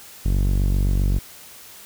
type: tone with low-pass filter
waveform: sawtooth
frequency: 47.62 Hz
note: G1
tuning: 49 cents flat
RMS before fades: -19 dBFS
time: 0.25-1.19 s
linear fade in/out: 10 ms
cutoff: 260 Hz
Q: 0.56
effects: white hiss -43 dBFS RMS until 1.85 s